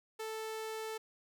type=tone; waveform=sawtooth; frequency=440 Hz; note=A4; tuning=in tune; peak=-35 dBFS; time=0.19-0.98 s; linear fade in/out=10 ms; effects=none